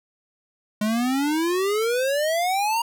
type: exponential sweep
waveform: square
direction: up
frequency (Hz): 207.7 to 946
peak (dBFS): -21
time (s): 0.81-2.82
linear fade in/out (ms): 5
effects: none